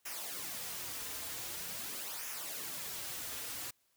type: noise with flanger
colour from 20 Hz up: white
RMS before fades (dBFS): -42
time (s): 0.05-3.71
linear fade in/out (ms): 10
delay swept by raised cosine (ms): 0.23 to 5.43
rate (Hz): 0.45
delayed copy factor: -0.6
effects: white hiss -75 dBFS RMS until 3.96 s